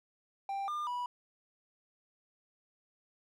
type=tone with pitch steps; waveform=triangle; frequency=788 / 1203 / 979 Hz; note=G5 / D6 / B5; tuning=+9 / +41 / -15 cents; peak=-32 dBFS; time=0.49-1.06 s; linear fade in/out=2 ms; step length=190 ms; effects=none